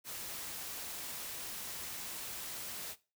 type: noise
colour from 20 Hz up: white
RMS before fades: -43 dBFS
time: 0.04-2.96 s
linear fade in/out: 50 ms
effects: noise-tail reverb RT60 0.3 s tail -18 dB re dry